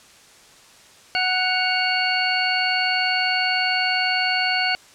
harmonic tone with a mistuned harmonic, 740 Hz, F#5, in tune, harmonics 1 / 2 / 3 / 4 / 6, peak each -25 / -25 / -25 / -25 / -25 dBFS, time 1.15-4.75 s, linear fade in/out 0 ms, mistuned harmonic 4, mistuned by -96 cents, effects white hiss -49 dBFS RMS until 4.94 s + low-pass 8000 Hz 12 dB/octave

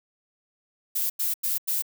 violet noise bursts, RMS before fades -26 dBFS, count 4, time 0.95-1.823 s, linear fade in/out 10 ms, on 150 ms, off 91 ms, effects none

